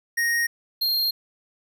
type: tone pair in turn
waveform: square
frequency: 1867 / 4212 Hz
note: A#6 / C8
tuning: +2 / +11 cents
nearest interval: octave + major second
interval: 1409 cents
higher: second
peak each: -21 dBFS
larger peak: neither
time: 0.17-0.47 / 0.81-1.11 s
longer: neither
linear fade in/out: 10 ms
effects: 10-bit